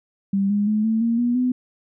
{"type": "tone with pitch steps", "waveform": "sine", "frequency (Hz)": [196.9, 205, 213.5, 222.3, 231.5, 241, 251], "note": ["G3", "G#3", "G#3", "A3", "A#3", "B3", "B3"], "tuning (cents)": [8, -22, 48, 18, -12, -42, 28], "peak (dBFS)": -17, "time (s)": [0.33, 1.52], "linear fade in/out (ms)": 5, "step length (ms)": 170, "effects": []}